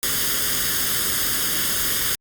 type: noise with comb filter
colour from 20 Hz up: white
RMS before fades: -22 dBFS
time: 0.03-2.15 s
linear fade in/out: 0 ms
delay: 0.6 ms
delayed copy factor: +0.7
effects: Opus 48 kbps